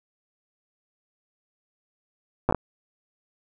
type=slowing click train; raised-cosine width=1 ms; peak=-7 dBFS; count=5; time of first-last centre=2.49-2.547 s; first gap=8 ms; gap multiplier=1.4; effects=none